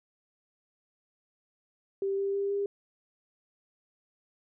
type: tone with pitch steps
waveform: sine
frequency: 392 / 395.2 / 398.4 / 401.6 Hz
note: G4 / G4 / G4 / G4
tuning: 0 / +14 / +28 / +42 cents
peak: -27 dBFS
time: 2.02-2.66 s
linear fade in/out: 2 ms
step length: 160 ms
effects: none